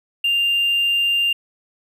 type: tone with hard clipping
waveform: triangle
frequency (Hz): 2794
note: F7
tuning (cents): 0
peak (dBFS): -16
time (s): 0.24-1.33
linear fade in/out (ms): 5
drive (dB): 4
effects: none